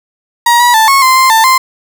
35% pulse tone with pitch steps, 949 / 968 / 882 / 1095 / 1039 / 1046 / 891 / 1042 Hz, A#5 / B5 / A5 / C#6 / C6 / C6 / A5 / C6, +31 / -35 / +4 / -22 / -12 / -1 / +22 / -7 cents, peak -3 dBFS, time 0.46-1.58 s, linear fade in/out 5 ms, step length 140 ms, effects none

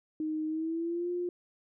sine tone with pitch glide, 311.1 to 353.3 Hz, D#4 to F4, 0 to +20 cents, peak -30 dBFS, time 0.2-1.29 s, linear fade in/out 2 ms, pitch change +220 cents, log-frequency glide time 0.47-1.1 s, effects none

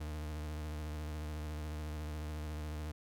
40% pulse tone with vibrato, 76.3 Hz, D#2, 33 cents flat, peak -38 dBFS, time 0-2.92 s, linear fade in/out 10 ms, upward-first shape triangle, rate 14 Hz, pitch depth 53 cents each way, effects none

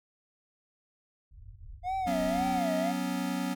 pink low-pass noise, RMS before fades -47 dBFS, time 1.31-2.6 s, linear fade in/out 10 ms, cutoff 110 Hz, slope 48 dB/octave
triangle tone with vibrato, 698.5 Hz, F5, in tune, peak -27 dBFS, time 1.83-2.94 s, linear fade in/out 50 ms, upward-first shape sine, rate 1.9 Hz, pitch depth 170 cents each way
square chord, F# suspended fourth, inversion none, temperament equal, 185 / 246.9 / 277.2 Hz, F#3 / B3 / C#4, 0 / 0 / 0 cents, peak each -35 dBFS, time 2.06-3.55 s, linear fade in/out 20 ms
effects none

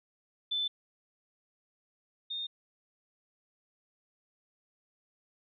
sine tone pair in turn, 3520 / 3661 Hz, A7 / A#7, 0 / -32 cents, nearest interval minor second, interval 68 cents, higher second, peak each -29 / -34 dBFS, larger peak first, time 0.51-0.68 / 2.3-2.47 s, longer neither, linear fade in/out 10 ms, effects none

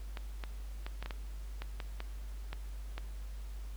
clicks, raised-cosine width 0.3 ms, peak -25 dBFS, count 11, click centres 0.172 / 0.438 / 0.865 / 1.026 / 1.06 / 1.108 / 1.62 / 1.802 / 2.004 / 2.53 / 2.98 s, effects added 50 Hz sine -40 dBFS peak until 3.76 s + pink hiss -59 dBFS RMS until 3.76 s

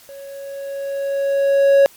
triangle tone with level ramp, 554.4 Hz, C#5, in tune, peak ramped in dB -32 to -5 dBFS, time 0.09-1.86 s, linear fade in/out 0 ms, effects white hiss -47 dBFS RMS until 1.96 s + MP3 96 kbps

